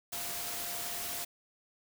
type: tone in noise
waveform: sine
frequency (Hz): 696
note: F5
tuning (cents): -6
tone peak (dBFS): -48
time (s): 0.12-1.25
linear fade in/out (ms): 10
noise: white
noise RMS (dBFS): -38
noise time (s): 0.12-1.25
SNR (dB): -13
effects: none